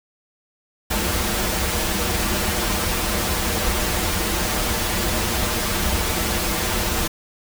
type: noise with comb filter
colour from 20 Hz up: pink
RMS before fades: -22 dBFS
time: 0.9-7.08 s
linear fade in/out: 10 ms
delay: 7.3 ms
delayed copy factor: -1
effects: none